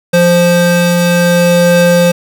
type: tone pair together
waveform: square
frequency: 174.5 / 522.9 Hz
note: F3 / C5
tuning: -1 / -1 cents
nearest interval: octave + perfect fifth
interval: 1900 cents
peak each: -10 dBFS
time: 0.13-2.12 s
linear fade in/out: 10 ms
effects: none